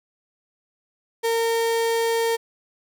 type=tone; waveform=35% pulse; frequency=458.5 Hz; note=A#4; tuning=29 cents flat; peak=-18 dBFS; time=1.23-2.37 s; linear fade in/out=20 ms; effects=none